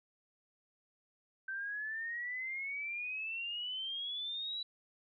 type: exponential sweep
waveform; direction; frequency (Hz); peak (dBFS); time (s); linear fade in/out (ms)
sine; up; 1546 to 3951; -37; 1.48-4.63; 5
effects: none